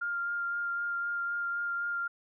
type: tone with vibrato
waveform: sine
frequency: 1400 Hz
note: F6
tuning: 4 cents sharp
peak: -30 dBFS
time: 0.01-2.08 s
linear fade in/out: 10 ms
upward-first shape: sine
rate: 3.9 Hz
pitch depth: 13 cents each way
effects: none